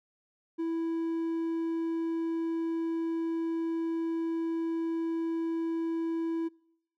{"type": "tone", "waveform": "triangle", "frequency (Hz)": 329.6, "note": "E4", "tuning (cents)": 0, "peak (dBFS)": -27, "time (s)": [0.58, 6.49], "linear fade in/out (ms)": 20, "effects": ["noise-tail reverb RT60 0.8 s tail -26 dB re dry"]}